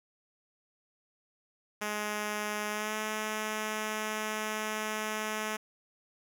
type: tone with pitch glide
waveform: 5% pulse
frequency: 210 to 215.4 Hz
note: G#3 to A3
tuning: +19 to -37 cents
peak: -21 dBFS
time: 1.81-5.57 s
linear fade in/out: 10 ms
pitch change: +44 cents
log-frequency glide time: 2.7-2.94 s
effects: none